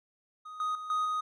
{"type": "tone with level steps", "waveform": "triangle", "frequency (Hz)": 1248, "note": "D#6", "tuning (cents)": 5, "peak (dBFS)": [-40, -27, -36, -25, -27], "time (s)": [0.45, 1.21], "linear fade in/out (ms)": 10, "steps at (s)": [0.6, 0.75, 0.9, 1.05], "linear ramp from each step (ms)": 2, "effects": ["resampled to 24000 Hz"]}